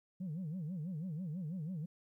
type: tone with vibrato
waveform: sine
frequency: 168.3 Hz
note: E3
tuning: 36 cents sharp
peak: -36 dBFS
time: 0.2-1.86 s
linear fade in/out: 10 ms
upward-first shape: sine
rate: 6.1 Hz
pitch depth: 230 cents each way
effects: tanh soft clip ceiling -36 dBFS + 13-bit